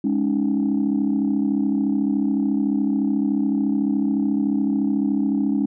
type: chord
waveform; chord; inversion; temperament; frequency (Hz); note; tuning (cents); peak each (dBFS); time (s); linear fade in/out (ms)
sine; Ab suspended fourth; none; equal; 207.7 / 277.2 / 311.1; Ab3 / Db4 / Eb4; 0 / 0 / 0; -21 / -20 / -24; 0.04-5.66; 5
effects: tanh soft clip ceiling -12 dBFS